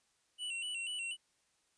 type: tone with vibrato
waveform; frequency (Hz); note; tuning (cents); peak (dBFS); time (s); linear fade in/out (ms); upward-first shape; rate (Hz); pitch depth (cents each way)
square; 2844; F7; +31; -38; 0.38-1.17; 50; square; 4.1; 70
effects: white hiss -75 dBFS RMS until 1.77 s + resampled to 22050 Hz